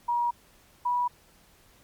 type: tone pair in turn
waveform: sine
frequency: 955 / 976.2 Hz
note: A#5 / B5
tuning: +42 / -20 cents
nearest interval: unison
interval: 38 cents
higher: second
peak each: -23 / -23 dBFS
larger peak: neither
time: 0.08-0.31 / 0.85-1.08 s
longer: neither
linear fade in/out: 10 ms
effects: pink hiss -59 dBFS RMS until 1.83 s + MP3 96 kbps